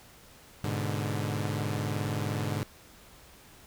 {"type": "chord", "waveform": "sawtooth", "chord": "G# diminished", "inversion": "none", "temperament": "equal", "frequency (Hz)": [103.83, 123.47, 146.83], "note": ["G#2", "B2", "D3"], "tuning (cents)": [0, 0, 0], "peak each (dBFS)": [-28, -33, -30], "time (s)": [0.64, 2.63], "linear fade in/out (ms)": 0, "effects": ["pink hiss -54 dBFS RMS until 3.66 s"]}